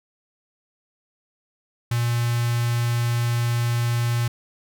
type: tone with notch filter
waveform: square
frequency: 118.9 Hz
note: A#2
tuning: 35 cents sharp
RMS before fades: -22 dBFS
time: 1.91-4.28 s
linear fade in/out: 5 ms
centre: 450 Hz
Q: 0.51
effects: none